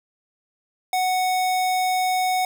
square tone, 740 Hz, F#5, in tune, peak -20 dBFS, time 0.93-2.45 s, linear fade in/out 2 ms, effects 9-bit

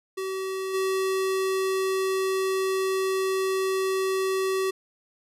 square tone with level steps, 381.1 Hz, G4, 49 cents flat, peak -29 / -24 dBFS, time 0.17-4.71 s, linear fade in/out 10 ms, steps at 0.73 s, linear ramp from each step 20 ms, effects resampled to 32000 Hz

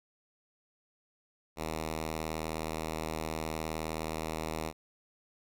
5% pulse tone with vibrato, 79.3 Hz, D#2, 33 cents sharp, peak -23 dBFS, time 1.56-4.73 s, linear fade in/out 50 ms, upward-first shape triangle, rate 9.1 Hz, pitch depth 10 cents each way, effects none

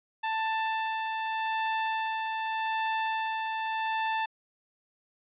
sawtooth tone with tremolo, 885 Hz, A5, 10 cents sharp, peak -23 dBFS, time 0.23-4.26 s, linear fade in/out 10 ms, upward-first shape sine, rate 0.84 Hz, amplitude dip 30%, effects resampled to 8000 Hz

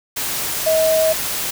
sine tone in noise, 637 Hz, D#5, 41 cents sharp, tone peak -13 dBFS, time 0.66-1.13 s, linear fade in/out 10 ms, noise white, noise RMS -23 dBFS, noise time 0.16-1.51 s, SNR +7 dB, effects none

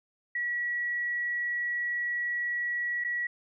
sine tone with dropouts, 1929 Hz, B6, 41 cents flat, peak -28 dBFS, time 0.35-3.27 s, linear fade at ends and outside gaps 5 ms, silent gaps 3.04-3.046 s, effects none

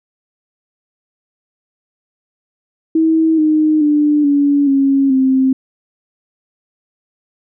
sine tone with pitch steps, 321.4 / 308.8 / 296.8 / 285.2 / 274 / 263.3 Hz, E4 / D#4 / D4 / C#4 / C#4 / C4, -44 / -13 / +18 / +49 / -20 / +11 cents, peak -9 dBFS, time 2.95-5.53 s, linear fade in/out 5 ms, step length 430 ms, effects none

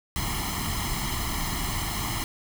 pink noise with comb filter, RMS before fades -29 dBFS, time 0.16-2.24 s, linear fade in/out 0 ms, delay 0.97 ms, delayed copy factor +0.85, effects none

